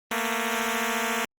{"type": "beating tone pair", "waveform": "5% pulse", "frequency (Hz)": [223.6, 237.6], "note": ["A3", "A#3"], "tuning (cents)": [28, 33], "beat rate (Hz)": 14, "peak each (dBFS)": [-16, -17], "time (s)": [0.11, 1.25], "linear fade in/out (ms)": 2, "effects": ["Opus 24 kbps"]}